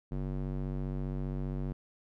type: tone with band-pass filter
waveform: square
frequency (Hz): 47.55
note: F#1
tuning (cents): +48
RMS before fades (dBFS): -35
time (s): 0.11-1.73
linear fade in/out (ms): 10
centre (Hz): 190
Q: 0.85
effects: none